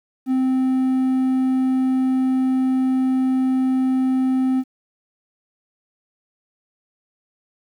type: tone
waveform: triangle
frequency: 260 Hz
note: C4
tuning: 11 cents flat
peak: -14 dBFS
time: 0.26-4.64 s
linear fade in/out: 50 ms
effects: 9-bit